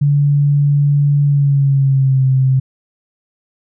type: tone with pitch glide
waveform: sine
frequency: 143.8 to 131.87 Hz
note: D3 to C3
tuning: -36 to +14 cents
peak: -9 dBFS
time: 0.01-2.6 s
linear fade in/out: 10 ms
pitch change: -150 cents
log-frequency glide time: 1.24-2.24 s
effects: none